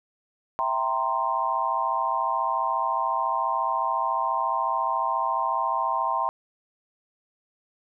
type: chord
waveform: sine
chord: C dominant seventh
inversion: first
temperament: equal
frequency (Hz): 659.3 / 784 / 932.3 / 1046.5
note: E5 / G5 / Bb5 / C6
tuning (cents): 0 / 0 / 0 / 0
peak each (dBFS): -32 / -30 / -27 / -26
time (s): 0.59-6.29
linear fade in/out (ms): 0
effects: none